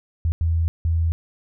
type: tone bursts at uneven times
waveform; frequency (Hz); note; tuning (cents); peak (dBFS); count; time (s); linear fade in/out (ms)
sine; 82.41; E2; 0; -17; 3; 0.25-0.32 / 0.41-0.68 / 0.85-1.12; 0
effects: none